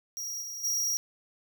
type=tone with level steps; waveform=45% pulse; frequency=5690 Hz; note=F8; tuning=31 cents sharp; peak=-34 / -37 / -27 dBFS; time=0.17-0.97 s; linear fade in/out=0 ms; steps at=0.41 / 0.63 s; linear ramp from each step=20 ms; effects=none